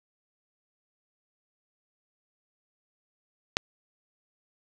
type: click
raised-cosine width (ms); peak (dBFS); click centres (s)
0.2; -5; 3.569
effects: none